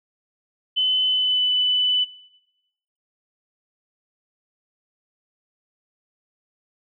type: tone with pitch glide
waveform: sine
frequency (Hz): 3028 to 2993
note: F#7 to F#7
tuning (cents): +39 to +19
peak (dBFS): -17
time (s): 0.76-2.05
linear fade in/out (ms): 20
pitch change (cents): -20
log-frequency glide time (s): 1.05-1.51
effects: noise-tail reverb RT60 1.0 s tail -21 dB re dry